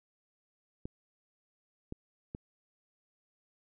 clicks, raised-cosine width 3 ms, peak -26 dBFS, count 3, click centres 0.855 / 1.924 / 2.349 s, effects none

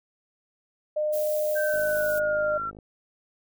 sine tone, 607 Hz, D#5, 43 cents flat, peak -23 dBFS, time 0.96-2.58 s, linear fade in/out 10 ms
violet noise, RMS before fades -37 dBFS, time 1.12-2.2 s, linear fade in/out 20 ms
sine exponential sweep, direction down, 1568 to 1350 Hz, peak -28 dBFS, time 1.55-2.71 s, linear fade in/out 20 ms
click train, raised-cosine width 2 ms, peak -32 dBFS, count 56, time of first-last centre 1.74-2.788 s, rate 52.5 Hz
effects none

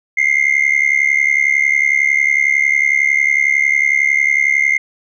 sine tone with amplitude modulation, 2100 Hz, C7, 6 cents sharp, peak -5 dBFS, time 0.17-4.78 s, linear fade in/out 10 ms, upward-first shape sine, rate 71 Hz, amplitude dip 95%, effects tanh soft clip ceiling -6 dBFS

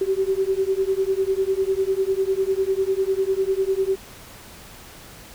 sine beating tone pair, 379.7 / 389.7 Hz, F#4 / G4, +45 / -10 cents, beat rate 10 Hz, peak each -22 dBFS, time 0.01-3.96 s, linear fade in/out 5 ms, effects pink hiss -43 dBFS RMS until 5.34 s

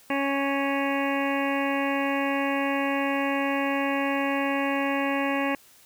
harmonic tone, 277.2 Hz, C#4, in tune, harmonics 1 / 2 / 3 / 4 / 6 / 7 / 8 / 9 / 10, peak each -27 / -30 / -32 / -33 / -35 / -35 / -36 / -37 / -37 dBFS, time 0.1-5.55 s, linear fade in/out 2 ms, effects white hiss -55 dBFS RMS until 5.85 s

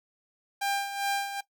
sawtooth tone with tremolo, 797 Hz, G5, 28 cents sharp, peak -22 dBFS, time 0.61-1.41 s, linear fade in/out 10 ms, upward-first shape sine, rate 2.5 Hz, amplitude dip 65%, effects noise-tail reverb RT60 0.1 s tail -17 dB re dry

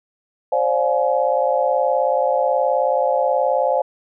sine chord, D half-diminished seventh, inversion third, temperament just, 528.6 / 587.3 / 704.8 / 845.8 Hz, C5 / D5 / F5 / Ab5, +18 / 0 / +16 / +31 cents, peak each -19 / -21 / -22 / -22 dBFS, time 0.52-3.82 s, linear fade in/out 5 ms, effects none

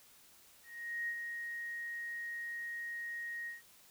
sine tone with ADSR envelope, 1875 Hz, A#6, 10 cents sharp, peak -34 dBFS, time 0.63-3.62 s, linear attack 450 ms, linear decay 64 ms, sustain -5 dB, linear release 150 ms, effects white hiss -62 dBFS RMS until 3.9 s

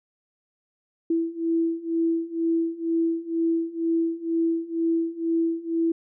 sine beating tone pair, 329.6 / 331.7 Hz, E4 / E4, 0 / +11 cents, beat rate 2.1 Hz, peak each -26 / -24 dBFS, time 1.1-5.92 s, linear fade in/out 5 ms, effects none

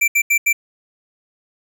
square tone bursts at uneven times, 2346 Hz, D7, 2 cents flat, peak -13 dBFS, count 4, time 0.01-0.08 / 0.15-0.22 / 0.3-0.38 / 0.46-0.53 s, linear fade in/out 10 ms, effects none

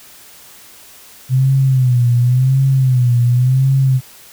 sine tone with vibrato, 127.5 Hz, C3, 44 cents flat, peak -9 dBFS, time 1.29-4.01 s, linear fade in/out 50 ms, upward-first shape sine, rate 0.92 Hz, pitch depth 99 cents each way, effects white hiss -41 dBFS RMS until 4.32 s

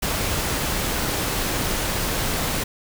pink noise, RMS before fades -24 dBFS, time 0.02-2.64 s, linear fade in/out 10 ms, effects none

